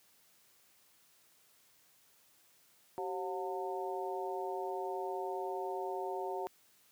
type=harmonic tone with a mistuned harmonic; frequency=180.5 Hz; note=F#3; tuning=43 cents flat; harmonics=2 / 3 / 4 / 5; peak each=-39 / -44 / -41 / -42 dBFS; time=2.98-6.47 s; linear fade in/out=0 ms; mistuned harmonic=2; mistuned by=+100 cents; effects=white hiss -67 dBFS RMS until 6.91 s + high-pass 80 Hz 12 dB/octave